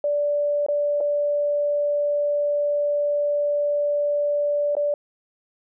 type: tone with dropouts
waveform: sine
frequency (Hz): 583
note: D5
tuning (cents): -13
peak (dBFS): -19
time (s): 0.04-4.94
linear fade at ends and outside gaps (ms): 2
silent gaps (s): 0.664-0.685 / 1.005-1.009 / 4.752-4.767
effects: none